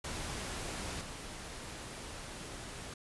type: noise with level steps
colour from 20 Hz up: pink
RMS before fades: -40 / -45 dBFS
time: 0.04-2.94 s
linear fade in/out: 5 ms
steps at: 1.01 s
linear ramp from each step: 2 ms
effects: resampled to 24000 Hz